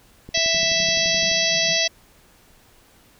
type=click train; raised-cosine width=3 ms; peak=-24 dBFS; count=13; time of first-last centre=0.29-1.316 s; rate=11.7 Hz
type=harmonic tone; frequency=659.3 Hz; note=E5; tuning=in tune; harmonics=1 / 3 / 4 / 5 / 6 / 7 / 8 / 9; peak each=-26 / -26 / -26 / -26 / -26 / -26 / -26 / -26 dBFS; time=0.34-1.88 s; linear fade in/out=10 ms
type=band-pass noise; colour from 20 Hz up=white; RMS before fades=-39 dBFS; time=0.52-1.78 s; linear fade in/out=50 ms; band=150 to 200 Hz; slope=96 dB/octave
effects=pink hiss -54 dBFS RMS until 3.19 s